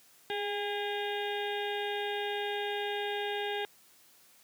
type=harmonic tone with a mistuned harmonic; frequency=407.1 Hz; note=G#4; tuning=35 cents flat; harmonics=1 / 2 / 4 / 5 / 6 / 7 / 8 / 9; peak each=-35 / -37 / -40 / -45 / -46 / -44 / -45 / -44 dBFS; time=0.3-3.65 s; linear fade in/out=0 ms; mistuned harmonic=1; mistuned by=+24 cents; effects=white hiss -61 dBFS RMS until 4.43 s + high-pass 100 Hz 12 dB/octave